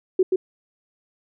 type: tone with echo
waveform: sine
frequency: 372.6 Hz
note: F#4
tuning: 12 cents sharp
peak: -13 dBFS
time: 0.19-0.23 s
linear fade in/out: 5 ms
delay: 130 ms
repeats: 1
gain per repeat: -3 dB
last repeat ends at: 0.36 s
effects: none